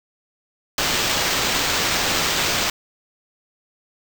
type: noise with sample-and-hold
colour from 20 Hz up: white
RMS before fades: -21 dBFS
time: 0.78-2.7 s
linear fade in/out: 2 ms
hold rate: 11025 Hz
effects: none